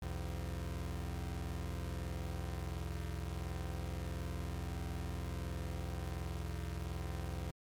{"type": "tone pair together", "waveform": "30% pulse", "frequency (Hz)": [64.1, 85.56], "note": ["C2", "F2"], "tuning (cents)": [-35, -35], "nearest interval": "perfect fourth", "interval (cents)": 500, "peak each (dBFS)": [-38, -39], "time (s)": [0.02, 7.51], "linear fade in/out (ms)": 5, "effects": ["MP3 96 kbps"]}